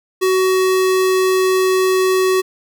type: tone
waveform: square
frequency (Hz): 374.7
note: F#4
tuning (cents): +22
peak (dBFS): -13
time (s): 0.21-2.42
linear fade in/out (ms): 20
effects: none